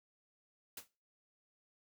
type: noise with exponential decay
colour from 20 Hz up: white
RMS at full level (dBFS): -41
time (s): 0.77-0.88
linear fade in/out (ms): 5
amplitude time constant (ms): 23
effects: noise-tail reverb RT60 0.3 s tail -18 dB re dry